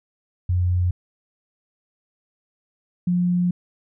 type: tone pair in turn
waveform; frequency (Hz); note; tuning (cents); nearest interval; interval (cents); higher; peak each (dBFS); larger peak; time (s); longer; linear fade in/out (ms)
sine; 89.5 / 177.51; F2 / F3; +43 / +28; octave; 1185; second; -17; neither; 0.49-0.91 / 3.07-3.51; second; 5
effects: none